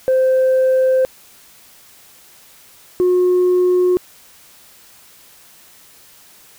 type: tone pair in turn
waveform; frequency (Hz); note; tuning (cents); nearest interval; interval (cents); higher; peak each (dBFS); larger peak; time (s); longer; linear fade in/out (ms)
sine; 520 / 361.8; C5 / F#4; -11 / -39; tritone; 628; first; -9; neither; 0.08-1.05 / 3-3.97; neither; 0
effects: tanh soft clip ceiling -9 dBFS + white hiss -46 dBFS RMS until 6.58 s